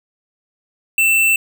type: tone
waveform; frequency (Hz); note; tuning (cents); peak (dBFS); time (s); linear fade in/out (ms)
square; 2673; E7; +23; -12; 0.98-1.36; 2
effects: none